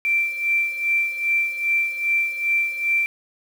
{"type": "tone with tremolo", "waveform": "sine", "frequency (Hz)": 2349, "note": "D7", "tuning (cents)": 0, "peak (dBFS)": -16, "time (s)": [0.05, 3.06], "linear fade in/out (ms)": 0, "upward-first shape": "sine", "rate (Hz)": 2.5, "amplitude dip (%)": 70, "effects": ["7-bit"]}